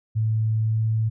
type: tone with pitch glide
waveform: sine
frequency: 110 to 110.77 Hz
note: A2 to A2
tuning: 0 to +12 cents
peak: -19 dBFS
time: 0.15-1.1 s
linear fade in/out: 20 ms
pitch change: +12 cents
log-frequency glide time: 0.61-0.82 s
effects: none